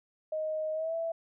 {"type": "tone with pitch glide", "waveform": "sine", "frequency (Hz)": [624, 661.1], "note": ["D#5", "E5"], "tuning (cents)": [5, 5], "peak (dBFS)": -30, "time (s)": [0.32, 1.12], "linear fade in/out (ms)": 5, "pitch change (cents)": 100, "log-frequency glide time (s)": [0.73, 0.95], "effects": []}